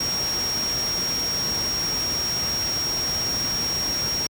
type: tone in noise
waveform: sine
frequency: 5588 Hz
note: F8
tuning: in tune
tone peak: -23 dBFS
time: 0-4.27 s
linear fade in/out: 5 ms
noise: pink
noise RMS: -31 dBFS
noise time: 0-4.27 s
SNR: +5 dB
effects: high-pass 60 Hz 12 dB/octave